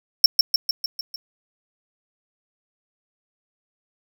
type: tone with echo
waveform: square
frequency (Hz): 5410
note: E8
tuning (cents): +44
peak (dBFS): -7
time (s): 0.24-0.26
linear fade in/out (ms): 2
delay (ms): 150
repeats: 6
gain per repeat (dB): -4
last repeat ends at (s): 1.16
effects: none